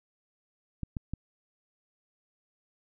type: clicks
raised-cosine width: 5 ms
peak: -21 dBFS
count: 3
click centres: 0.833 / 0.968 / 1.136 s
effects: none